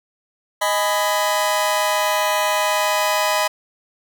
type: chord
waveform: sawtooth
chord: G# minor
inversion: second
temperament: just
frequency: 623 / 830.6 / 996.7 Hz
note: D#5 / G#5 / B5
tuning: +2 / 0 / +16 cents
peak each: -17 / -20 / -17 dBFS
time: 0.61-3.48 s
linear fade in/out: 10 ms
effects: none